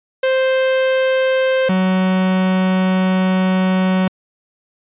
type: tone pair in turn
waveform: 45% pulse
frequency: 523.3 / 186.62 Hz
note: C5 / F#3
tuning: 0 / +15 cents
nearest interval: octave + tritone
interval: 1785 cents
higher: first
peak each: -13 dBFS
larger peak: neither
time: 0.23-1.69 / 1.69-4.08 s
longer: second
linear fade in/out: 5 ms
effects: resampled to 8000 Hz